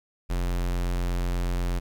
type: tone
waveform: square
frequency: 44.12 Hz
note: F1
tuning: 18 cents sharp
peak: -25 dBFS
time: 0.29-1.8 s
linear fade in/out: 20 ms
effects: 11-bit